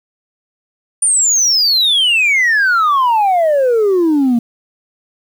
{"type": "exponential sweep", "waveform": "sine", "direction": "down", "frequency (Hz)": [9397, 228.5], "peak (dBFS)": -7, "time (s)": [1.02, 4.39], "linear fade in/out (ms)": 5, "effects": ["tanh soft clip ceiling -8 dBFS", "7-bit"]}